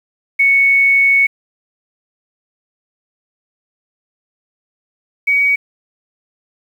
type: tone pair in turn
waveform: sine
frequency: 2217 / 2256 Hz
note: C#7 / C#7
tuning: 0 / +30 cents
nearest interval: unison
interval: 30 cents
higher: second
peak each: -8 / -10 dBFS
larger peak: first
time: 0.39-1.27 / 5.27-5.56 s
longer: first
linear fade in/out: 10 ms
effects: 7-bit